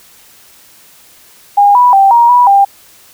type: tone with pitch steps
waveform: sine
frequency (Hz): 812 / 983 / 783 / 943 / 978 / 795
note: G#5 / B5 / G5 / A#5 / B5 / G5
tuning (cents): -39 / -8 / -2 / +20 / -17 / +24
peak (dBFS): -3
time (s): 1.57-2.65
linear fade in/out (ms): 10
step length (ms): 180
effects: white hiss -42 dBFS RMS until 3.13 s